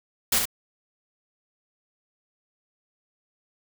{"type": "noise with echo", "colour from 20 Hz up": "white", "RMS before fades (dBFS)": -21, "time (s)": [0.32, 0.39], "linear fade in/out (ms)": 5, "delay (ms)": 65, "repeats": 1, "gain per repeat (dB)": -5, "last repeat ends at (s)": 0.455, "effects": []}